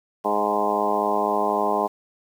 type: harmonic tone with a mistuned harmonic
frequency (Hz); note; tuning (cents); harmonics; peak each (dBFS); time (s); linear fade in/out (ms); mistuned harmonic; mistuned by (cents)
103.83; G#2; 0; 2 / 3 / 4 / 5 / 6 / 7 / 8 / 9 / 10; -32 / -32 / -27 / -32 / -27 / -28 / -26 / -29 / -27; 0.24-1.88; 20; 7; -21
effects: 8-bit